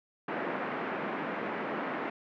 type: band-pass noise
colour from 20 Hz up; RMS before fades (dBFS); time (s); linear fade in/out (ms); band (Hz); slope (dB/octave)
pink; -35; 0.28-2.1; 5; 210 to 2100; 24
effects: none